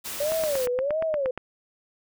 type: noise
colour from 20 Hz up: white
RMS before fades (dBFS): -34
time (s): 0.04-0.67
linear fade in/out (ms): 20
type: tone with vibrato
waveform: sine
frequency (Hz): 564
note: C#5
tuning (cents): +30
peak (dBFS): -23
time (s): 0.2-1.31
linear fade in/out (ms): 5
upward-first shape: sine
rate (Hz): 1.5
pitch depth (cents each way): 240
type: click train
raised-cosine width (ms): 0.5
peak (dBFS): -17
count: 10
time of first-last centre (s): 0.32-1.376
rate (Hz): 8.52
effects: none